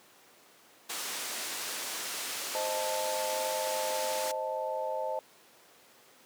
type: low-pass noise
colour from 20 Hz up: white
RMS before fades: -37 dBFS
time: 0.89-4.32 s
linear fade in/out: 10 ms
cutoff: 9300 Hz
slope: 12 dB/octave
type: chord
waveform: sine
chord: A diminished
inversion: first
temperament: equal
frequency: 523.3 / 622.3 / 880 Hz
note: C5 / Eb5 / A5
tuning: 0 / 0 / 0 cents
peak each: -35 dBFS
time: 2.55-5.19 s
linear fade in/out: 0 ms
effects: pink hiss -58 dBFS RMS until 6.25 s + high-pass 300 Hz 12 dB/octave